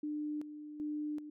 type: tone with tremolo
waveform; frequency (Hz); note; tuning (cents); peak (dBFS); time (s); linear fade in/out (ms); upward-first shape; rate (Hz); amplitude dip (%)
sine; 299.6; D4; +35; -35; 0.03-1.3; 5; square; 1.3; 65
effects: none